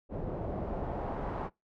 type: noise with low-pass filter sweep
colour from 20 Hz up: pink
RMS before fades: -36 dBFS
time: 0.09-1.5 s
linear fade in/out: 50 ms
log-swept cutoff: 510 to 1000 Hz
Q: 1.6
effects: noise-tail reverb RT60 0.2 s tail -23 dB re dry